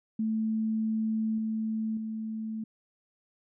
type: tone with level steps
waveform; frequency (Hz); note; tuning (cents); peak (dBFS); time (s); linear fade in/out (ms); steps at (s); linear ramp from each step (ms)
sine; 220; A3; 0; -26 / -28 / -32; 0.19-2.64; 5; 1.38 / 1.97; 2
effects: none